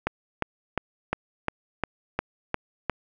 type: click train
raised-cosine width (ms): 0.5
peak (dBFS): -9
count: 9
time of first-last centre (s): 0.07-2.897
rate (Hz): 2.83
effects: none